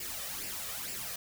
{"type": "noise with flanger", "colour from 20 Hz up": "white", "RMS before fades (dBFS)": -39, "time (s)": [0, 1.16], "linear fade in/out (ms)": 5, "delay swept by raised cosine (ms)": [0.39, 1.69], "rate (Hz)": 2.2, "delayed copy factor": 0.6, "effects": []}